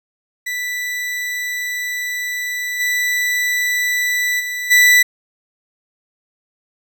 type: tone with level steps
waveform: 40% pulse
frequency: 1975.5 Hz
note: B6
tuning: in tune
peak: -20 / -15 / -21 / -7 dBFS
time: 0.46-5.03 s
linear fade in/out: 10 ms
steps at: 2.79 / 4.39 / 4.7 s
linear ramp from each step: 20 ms
effects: none